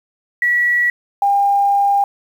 sine tone pair in turn, 1936 / 802.1 Hz, B6 / G5, -35 / +40 cents, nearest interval octave + minor third, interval 1525 cents, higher first, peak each -12 / -11 dBFS, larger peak second, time 0.42-0.9 / 1.22-2.04 s, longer second, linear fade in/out 2 ms, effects 7-bit

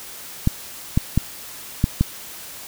clicks, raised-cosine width 5 ms, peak -3 dBFS, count 5, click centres 0.474 / 0.975 / 1.176 / 1.841 / 2.01 s, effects white hiss -37 dBFS RMS until 2.67 s

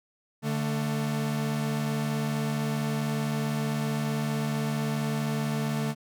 45% pulse tone pair together, 146.83 / 222.3 Hz, D3 / A3, 0 / +18 cents, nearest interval perfect fifth, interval 718 cents, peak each -29 / -30 dBFS, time 0.42-5.95 s, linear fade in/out 50 ms, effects none

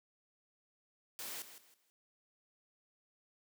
white noise with echo, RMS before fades -44 dBFS, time 1.19-1.42 s, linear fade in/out 0 ms, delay 160 ms, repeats 3, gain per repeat -11 dB, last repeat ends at 1.9 s, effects high-pass 200 Hz 12 dB/octave

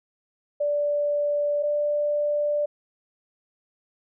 sine tone pair in turn, 584 / 589.1 Hz, D5 / D5, -10 / +5 cents, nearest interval unison, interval 15 cents, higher second, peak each -21 dBFS, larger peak neither, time 0.6-1.63 / 1.63-2.66 s, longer neither, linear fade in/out 10 ms, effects none

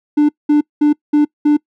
triangle tone bursts, 296.3 Hz, D4, 15 cents sharp, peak -5 dBFS, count 5, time 0.17-1.57 s, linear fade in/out 10 ms, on 120 ms, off 200 ms, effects noise-tail reverb RT60 0.1 s tail -25 dB re dry + tanh soft clip ceiling -1 dBFS

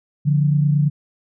sine tone pair together, 145.6 / 174.61 Hz, D3 / F3, -15 / 0 cents, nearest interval minor third, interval 315 cents, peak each -14 / -22 dBFS, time 0.25-0.9 s, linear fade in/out 20 ms, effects none

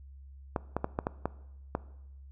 clicks, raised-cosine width 1 ms, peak -15 dBFS, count 7, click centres 0.562 / 0.766 / 0.844 / 0.989 / 1.069 / 1.256 / 1.751 s, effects noise-tail reverb RT60 0.9 s tail -19 dB re dry + added 68 Hz sine -47 dBFS peak until 2.31 s

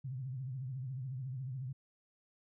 sine tone with vibrato, 130 Hz, C3, 11 cents flat, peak -38 dBFS, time 0.04-1.73 s, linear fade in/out 10 ms, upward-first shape triangle, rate 14 Hz, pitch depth 140 cents each way, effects none

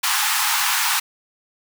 pink high-pass noise, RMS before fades -20 dBFS, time 0.03-1 s, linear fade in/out 10 ms, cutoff 800 Hz, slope 96 dB/octave, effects none

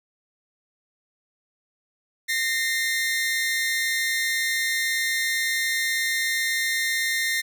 sawtooth tone pair together, 1838.1 / 2086 Hz, A#6 / C7, -25 / -6 cents, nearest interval major second, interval 219 cents, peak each -21 / -23 dBFS, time 2.28-7.42 s, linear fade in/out 20 ms, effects none

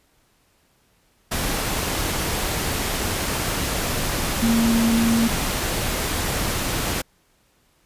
sine tone in noise, 229.4 Hz, A#3, 28 cents flat, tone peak -16 dBFS, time 4.42-5.28 s, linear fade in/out 10 ms, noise pink, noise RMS -24 dBFS, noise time 1.31-7.02 s, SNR +5 dB, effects pink hiss -62 dBFS RMS until 7.85 s + resampled to 32000 Hz

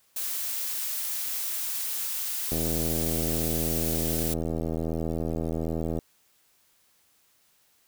blue noise, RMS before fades -31 dBFS, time 0.16-4.34 s, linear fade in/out 5 ms
click train, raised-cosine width 2 ms, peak -17 dBFS, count 283, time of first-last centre 2.52-5.989 s, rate 81.3 Hz
effects white hiss -65 dBFS RMS until 7.87 s

